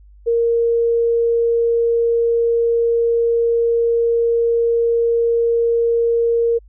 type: tone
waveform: sine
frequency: 465.7 Hz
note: A#4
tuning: 2 cents flat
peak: -13 dBFS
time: 0.26-6.59 s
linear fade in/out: 20 ms
effects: added 50 Hz sine -42 dBFS peak until 6.68 s